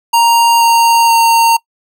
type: tone with pitch steps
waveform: square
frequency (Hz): 932.3 / 925.9 / 919.5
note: A#5 / A#5 / A#5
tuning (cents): 0 / -12 / -24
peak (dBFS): -7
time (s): 0.13-1.57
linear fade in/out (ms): 10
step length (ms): 480
effects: noise-tail reverb RT60 0.1 s tail -22 dB re dry